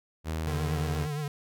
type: tone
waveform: sawtooth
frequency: 79.7 Hz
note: D#2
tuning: 42 cents sharp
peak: -26 dBFS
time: 0.24-1.08 s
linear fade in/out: 50 ms
type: tone with vibrato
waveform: square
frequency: 148.2 Hz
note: D3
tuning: 16 cents sharp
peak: -31 dBFS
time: 0.47-1.28 s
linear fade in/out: 2 ms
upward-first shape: triangle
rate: 8.6 Hz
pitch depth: 73 cents each way
effects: none